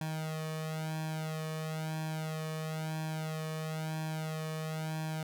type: tone with flanger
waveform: sawtooth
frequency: 157.5 Hz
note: D#3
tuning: 21 cents sharp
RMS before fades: -37 dBFS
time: 0.01-5.23 s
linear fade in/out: 2 ms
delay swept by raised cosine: 1.2 to 1.71 ms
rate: 1 Hz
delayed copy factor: +1
effects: none